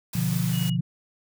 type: noise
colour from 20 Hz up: white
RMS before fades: -36 dBFS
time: 0.13-0.7 s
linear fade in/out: 5 ms
type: chord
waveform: sine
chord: B diminished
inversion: none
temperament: equal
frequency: 123.47 / 146.83 / 174.61 Hz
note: B2 / D3 / F3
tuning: 0 / 0 / 0 cents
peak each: -27 / -28 / -25 dBFS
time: 0.15-0.81 s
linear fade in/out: 5 ms
type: tone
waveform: sine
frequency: 2900 Hz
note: F#7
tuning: 35 cents flat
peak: -35 dBFS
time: 0.51-0.77 s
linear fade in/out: 50 ms
effects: none